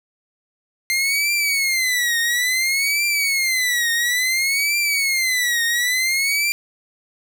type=tone with vibrato; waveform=sawtooth; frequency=2093 Hz; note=C7; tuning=in tune; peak=-14 dBFS; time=0.9-6.52 s; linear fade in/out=0 ms; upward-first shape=triangle; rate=0.58 Hz; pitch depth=220 cents each way; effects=none